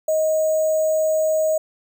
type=tone with sample-and-hold; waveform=sine; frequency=627 Hz; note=D#5; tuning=13 cents sharp; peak=-16 dBFS; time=0.08-1.58 s; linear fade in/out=5 ms; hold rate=7350 Hz; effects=none